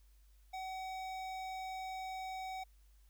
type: tone with notch filter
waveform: square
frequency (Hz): 755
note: F#5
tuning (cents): +35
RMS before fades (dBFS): -43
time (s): 0.53-2.64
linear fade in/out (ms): 10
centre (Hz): 11000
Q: 0.59
effects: added 50 Hz sine -61 dBFS peak until 3.09 s + white hiss -75 dBFS RMS until 3.09 s